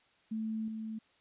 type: tone with level steps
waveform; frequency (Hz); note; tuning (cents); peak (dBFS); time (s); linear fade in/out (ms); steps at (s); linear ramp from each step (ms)
sine; 220; A3; 0; -33 / -37; 0.31-0.99; 10; 0.68; 2
effects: white hiss -68 dBFS RMS until 1.2 s + resampled to 8000 Hz